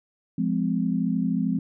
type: chord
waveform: sine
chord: F minor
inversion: none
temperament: equal with one note detuned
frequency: 174.61 / 207.7 / 257.3 Hz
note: F3 / Ab3 / C4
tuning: 0 / 0 / -29 cents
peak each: -26 dBFS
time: 0.38-1.59 s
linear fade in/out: 5 ms
effects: none